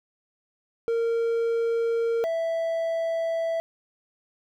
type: tone pair in turn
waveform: triangle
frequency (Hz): 461.6 / 659.8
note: A#4 / E5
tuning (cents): -17 / +1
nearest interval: tritone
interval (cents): 618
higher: second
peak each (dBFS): -20 / -22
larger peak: first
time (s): 0.88-2.24 / 2.24-3.6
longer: neither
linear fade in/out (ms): 0
effects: none